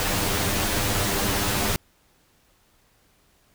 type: noise with comb filter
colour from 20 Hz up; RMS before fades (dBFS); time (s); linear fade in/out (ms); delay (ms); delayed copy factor
pink; -24; 0-1.76; 0; 10; +0.75
effects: pink hiss -62 dBFS RMS until 3.54 s